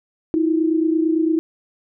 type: tone pair together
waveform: sine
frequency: 318.3 / 347.2 Hz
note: D#4 / F4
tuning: +39 / -10 cents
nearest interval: major second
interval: 151 cents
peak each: -16 / -22 dBFS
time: 0.34-1.39 s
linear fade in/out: 0 ms
effects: none